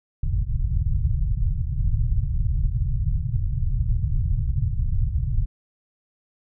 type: low-pass noise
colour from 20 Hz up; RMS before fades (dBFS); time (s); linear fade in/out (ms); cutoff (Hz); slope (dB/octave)
pink; -22; 0.23-5.46; 5; 140; 48
effects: none